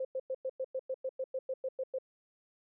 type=tone bursts; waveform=sine; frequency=523.3 Hz; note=C5; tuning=in tune; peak=-32 dBFS; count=14; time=0-1.986 s; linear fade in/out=5 ms; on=49 ms; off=100 ms; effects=none